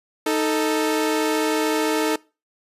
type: tone pair together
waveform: sawtooth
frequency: 312 / 441.2 Hz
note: D#4 / A4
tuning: +5 / +5 cents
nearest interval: tritone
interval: 600 cents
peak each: -18 dBFS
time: 0.26-2.16 s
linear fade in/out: 5 ms
effects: noise-tail reverb RT60 0.3 s tail -23 dB re dry + resampled to 32000 Hz